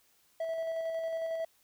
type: tone with tremolo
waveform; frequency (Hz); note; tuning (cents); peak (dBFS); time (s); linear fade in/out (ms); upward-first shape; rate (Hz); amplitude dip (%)
triangle; 654; E5; -14; -29; 0.4-1.45; 5; square; 11; 25
effects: white hiss -68 dBFS RMS until 1.63 s